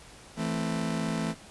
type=chord; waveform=40% pulse; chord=A minor; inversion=second; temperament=just; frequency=165 / 220 / 264 Hz; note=E3 / A3 / C4; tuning=+2 / 0 / +16 cents; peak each=-31 / -31 / -35 dBFS; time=0.36-1.35 s; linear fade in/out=50 ms; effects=pink hiss -50 dBFS RMS until 1.5 s + resampled to 24000 Hz